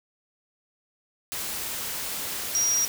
sine tone in noise, 5710 Hz, F8, 37 cents sharp, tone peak -21 dBFS, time 2.55-2.85 s, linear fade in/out 0 ms, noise white, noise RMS -32 dBFS, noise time 1.32-2.88 s, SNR +8 dB, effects none

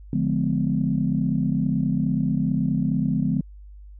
sine chord, D diminished seventh, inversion none, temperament just, 146.83 / 176.2 / 211.4 / 253.7 Hz, D3 / F3 / Ab3 / Cb4, 0 / +16 / +31 / +47 cents, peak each -25 dBFS, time 0.13-3.41 s, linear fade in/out 2 ms, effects tanh soft clip ceiling -9 dBFS + added 50 Hz sine -40 dBFS peak until 3.99 s

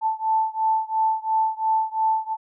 sine beating tone pair, 880 / 882.9 Hz, A5 / A5, 0 / +6 cents, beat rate 2.9 Hz, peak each -22 / -23 dBFS, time 0.01-2.37 s, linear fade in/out 50 ms, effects none

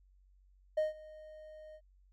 triangle tone with ADSR envelope, 619 Hz, D#5, 9 cents flat, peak -24 dBFS, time 0.77-1.81 s, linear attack 10 ms, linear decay 150 ms, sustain -23 dB, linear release 61 ms, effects tanh soft clip ceiling -22 dBFS + added 47 Hz sine -62 dBFS peak until 2.12 s

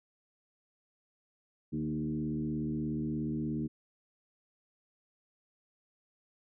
sine tone with frequency modulation, 230.1 Hz, A#3, 22 cents flat, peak -31 dBFS, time 1.72-3.68 s, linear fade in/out 20 ms, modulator 76.8 Hz, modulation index 1.3, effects none

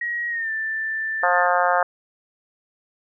sine tone with pitch glide, 1898 to 1770.9 Hz, A#6 to A6, +31 to +11 cents, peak -23 dBFS, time 0.01-1.47 s, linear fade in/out 5 ms, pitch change -120 cents, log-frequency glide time 0.29-0.51 s
harmonic tone, 177.7 Hz, F3, 30 cents sharp, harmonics 3 / 4 / 5 / 6 / 7 / 8 / 9 / 10, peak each -24 / -21 / -24 / -27 / -24 / -27 / -26 / -33 dBFS, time 1.23-1.83 s, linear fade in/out 2 ms
effects none

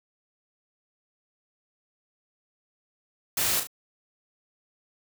white noise with echo, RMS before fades -26 dBFS, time 3.37-3.6 s, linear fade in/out 5 ms, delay 36 ms, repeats 2, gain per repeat -7 dB, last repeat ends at 3.672 s, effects none

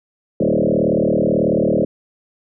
sine tone with frequency modulation, 370 Hz, F#4, in tune, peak -13 dBFS, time 0.4-1.85 s, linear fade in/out 5 ms, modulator 38.3 Hz, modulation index 5.7, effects none

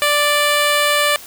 10% pulse tone, 587.3 Hz, D5, in tune, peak -5 dBFS, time 0.02-1.16 s, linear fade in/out 0 ms, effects white hiss -37 dBFS RMS until 1.26 s

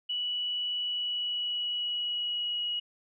sine tone with pitch glide, 2947 to 2905 Hz, F#7 to F#7, -8 to -32 cents, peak -29 dBFS, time 0.09-2.8 s, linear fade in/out 10 ms, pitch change -24 cents, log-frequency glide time 0.77-2.67 s, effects none

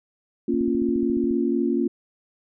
sine chord, Bb minor, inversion none, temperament equal, 233.1 / 277.2 / 349.2 Hz, Bb3 / Db4 / F4, 0 / 0 / 0 cents, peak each -24 dBFS, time 0.48-1.88 s, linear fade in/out 5 ms
click train, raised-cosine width 5 ms, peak -28 dBFS, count 12, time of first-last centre 0.54-1.309 s, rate 14.3 Hz
effects none

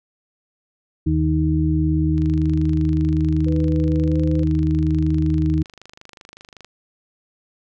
harmonic tone, 78.1 Hz, D#2, 7 cents sharp, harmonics 1 / 2 / 4, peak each -20 / -20 / -20 dBFS, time 1.06-5.63 s, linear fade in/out 10 ms
click train, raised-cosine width 0.2 ms, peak -24 dBFS, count 114, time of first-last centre 2.18-6.646 s, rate 25.3 Hz
sine tone with pitch glide, 493.9 to 506.6 Hz, B4 to B4, 0 to +44 cents, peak -28 dBFS, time 3.46-4.44 s, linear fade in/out 10 ms, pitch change +44 cents, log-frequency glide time 4.04-4.19 s
effects none

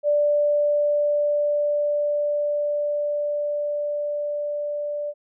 sine tone with level ramp, 587.3 Hz, D5, in tune, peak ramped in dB -16 to -25 dBFS, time 0.03-5.14 s, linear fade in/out 50 ms, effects none

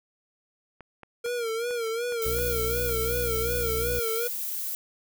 clicks, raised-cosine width 0.5 ms, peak -29 dBFS, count 7, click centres 0.807 / 1.033 / 1.261 / 1.709 / 2.123 / 2.386 / 2.894 s
square tone with vibrato, 466.2 Hz, A#4, in tune, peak -28 dBFS, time 1.24-4.28 s, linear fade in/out 10 ms, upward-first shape sine, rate 2.7 Hz, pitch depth 80 cents each way
violet noise, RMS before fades -32 dBFS, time 2.22-4.75 s, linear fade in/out 0 ms
harmonic tone, 60.5 Hz, B1, 35 cents flat, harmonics 1 / 2 / 3 / 4 / 5 / 6 / 8 / 9 / 10, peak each -32 / -37 / -51 / -46 / -51 / -48 / -55 / -52 / -59 dBFS, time 2.25-4 s, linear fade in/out 10 ms
effects none

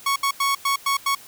sawtooth tone bursts at uneven times, 1108.7 Hz, C#6, in tune, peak -15 dBFS, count 6, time 0.06-0.16 / 0.23-0.31 / 0.4-0.55 / 0.65-0.76 / 0.86-0.97 / 1.06-1.15 s, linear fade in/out 5 ms, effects white hiss -45 dBFS RMS until 1.27 s

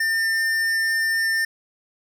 sine tone with tanh clipping, 1801 Hz, A6, 40 cents sharp, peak -21 dBFS, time 0-1.45 s, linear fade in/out 5 ms, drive 15 dB, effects none

